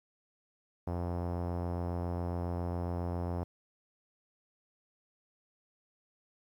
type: tone with low-pass filter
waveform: sawtooth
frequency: 87.31 Hz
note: F2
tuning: in tune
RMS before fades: -35 dBFS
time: 0.87-3.44 s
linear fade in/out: 5 ms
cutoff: 810 Hz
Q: 1.6
effects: 11-bit